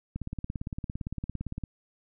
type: click train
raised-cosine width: 5 ms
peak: -21 dBFS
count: 27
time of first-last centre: 0.16-1.637 s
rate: 17.6 Hz
effects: none